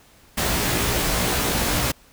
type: noise with comb filter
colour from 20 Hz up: pink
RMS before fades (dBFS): -22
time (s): 0.37-1.92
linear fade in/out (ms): 10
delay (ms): 17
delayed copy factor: +0.7
effects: pink hiss -53 dBFS RMS until 2.12 s